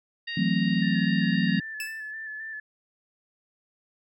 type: harmonic tone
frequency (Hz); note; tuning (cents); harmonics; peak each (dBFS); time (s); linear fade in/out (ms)
932.3; A#5; 0; 2 / 3 / 4 / 5; -33 / -37 / -39 / -41; 0.27-1.6; 10
type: chord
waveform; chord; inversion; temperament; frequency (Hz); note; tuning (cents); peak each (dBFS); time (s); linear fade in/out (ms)
sine; F# half-diminished seventh; third; equal with one note detuned; 164.81 / 184.46 / 220 / 261.6; E3 / F#3 / A3 / C4; 0 / -5 / 0 / 0; -28 / -25 / -27 / -30; 0.37-1.6; 5
type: tone with vibrato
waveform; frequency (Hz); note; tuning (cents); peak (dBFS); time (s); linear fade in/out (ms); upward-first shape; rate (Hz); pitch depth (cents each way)
sine; 1749; A6; -11; -34; 0.82-2.6; 5; square; 3.8; 25
type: tone with exponential decay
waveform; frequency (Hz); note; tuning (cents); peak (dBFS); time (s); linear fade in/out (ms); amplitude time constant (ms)
sawtooth; 2630; E7; -5; -26; 1.8-2.11; 1; 67
effects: none